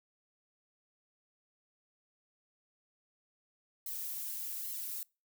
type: noise with flanger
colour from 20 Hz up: violet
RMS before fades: -40 dBFS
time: 3.86-5.03 s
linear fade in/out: 2 ms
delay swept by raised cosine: 0.94 to 4.54 ms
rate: 1.2 Hz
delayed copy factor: +0.9
effects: noise-tail reverb RT60 0.3 s tail -26 dB re dry